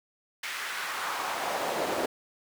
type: noise with high-pass filter sweep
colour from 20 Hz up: brown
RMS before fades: -32 dBFS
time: 0.43-2.06 s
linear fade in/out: 5 ms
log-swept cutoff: 2000 to 440 Hz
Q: 1.6
effects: none